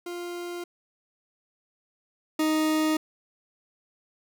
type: tone pair in turn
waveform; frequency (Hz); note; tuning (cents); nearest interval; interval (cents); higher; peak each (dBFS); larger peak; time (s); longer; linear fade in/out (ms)
40% pulse; 349.7 / 311.5; F4 / D#4; +2 / +2; major second; 200; first; -32 / -21; second; 0.06-0.64 / 2.39-2.97; neither; 5
effects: none